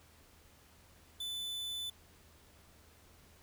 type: tone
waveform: 45% pulse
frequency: 3500 Hz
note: A7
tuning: 10 cents flat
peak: -38 dBFS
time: 1.2-1.9 s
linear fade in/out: 5 ms
effects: added 80 Hz sine -65 dBFS peak until 3.42 s + pink hiss -63 dBFS RMS until 3.42 s